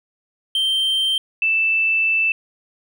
triangle / sine tone pair in turn, 3136 / 2647 Hz, G7 / E7, 0 / +7 cents, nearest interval minor third, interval 293 cents, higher first, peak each -15 dBFS, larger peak neither, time 0.55-1.18 / 1.42-2.32 s, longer second, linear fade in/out 2 ms, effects none

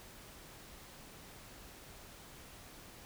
silence, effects pink hiss -54 dBFS RMS until 3.05 s

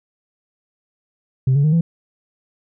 sine tone with pitch steps, 130.81 / 141.83 / 153.77 / 166.73 Hz, C3 / C#3 / D#3 / E3, 0 / +40 / -20 / +20 cents, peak -10 dBFS, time 1.47-1.81 s, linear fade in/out 5 ms, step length 85 ms, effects tanh soft clip ceiling -10 dBFS

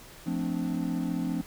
triangle chord, D minor seventh, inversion first, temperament equal with one note detuned, 174.61 / 220 / 258.6 / 293.7 Hz, F3 / A3 / C4 / D4, 0 / 0 / -20 / 0 cents, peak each -30 / -34 / -30 / -32 dBFS, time 0.26-1.42 s, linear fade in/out 10 ms, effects pink hiss -49 dBFS RMS until 1.46 s

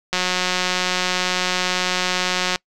click train, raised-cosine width 0.2 ms, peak -3 dBFS, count 443, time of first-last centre 0.13-2.559 s, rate 182 Hz, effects noise-tail reverb RT60 0.1 s tail -25 dB re dry

